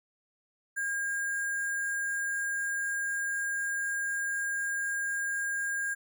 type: tone with sample-and-hold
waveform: sine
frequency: 1618 Hz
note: G#6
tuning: 46 cents flat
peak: -29 dBFS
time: 0.76-5.95 s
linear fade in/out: 20 ms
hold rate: 8820 Hz
effects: none